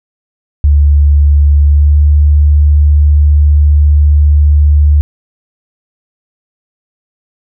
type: tone with pitch glide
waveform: sine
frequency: 72.5 to 73.77 Hz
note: D2 to D2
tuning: -22 to +8 cents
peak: -3 dBFS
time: 0.64-5.01 s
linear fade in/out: 0 ms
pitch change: +30 cents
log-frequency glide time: 1.66-1.97 s
effects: none